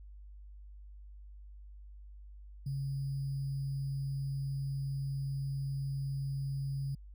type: tone with sample-and-hold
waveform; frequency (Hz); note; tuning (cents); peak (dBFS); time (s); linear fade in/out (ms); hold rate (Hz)
sine; 137.4; C#3; -15; -33; 2.66-6.95; 5; 4900
effects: added 50 Hz sine -48 dBFS peak until 7.14 s